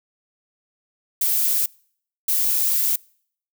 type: noise bursts at uneven times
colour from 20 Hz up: violet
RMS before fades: -20 dBFS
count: 2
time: 1.21-1.66 / 2.28-2.96 s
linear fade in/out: 5 ms
effects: noise-tail reverb RT60 0.6 s tail -26 dB re dry